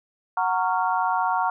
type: chord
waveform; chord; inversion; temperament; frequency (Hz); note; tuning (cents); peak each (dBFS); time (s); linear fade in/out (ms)
sine; Gb major seventh; none; just; 740 / 925 / 1110 / 1387.5; Gb5 / Bb5 / Db6 / F6; 0 / -14 / +2 / -12; -25 / -24 / -27 / -29; 0.37-1.5; 2
effects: none